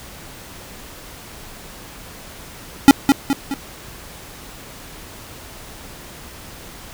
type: tone with echo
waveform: square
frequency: 277.2 Hz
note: C#4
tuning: in tune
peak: -3 dBFS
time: 2.88-2.91 s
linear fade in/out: 0 ms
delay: 210 ms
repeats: 3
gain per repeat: -6 dB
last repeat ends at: 3.54 s
effects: pink hiss -38 dBFS RMS until 6.93 s